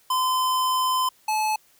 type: tone pair in turn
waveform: square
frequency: 1025 / 861.9 Hz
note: C6 / A5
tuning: -36 / -36 cents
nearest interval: minor third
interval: 300 cents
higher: first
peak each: -21 / -22 dBFS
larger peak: first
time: 0.1-1.09 / 1.28-1.56 s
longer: first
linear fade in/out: 5 ms
effects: white hiss -59 dBFS RMS until 1.79 s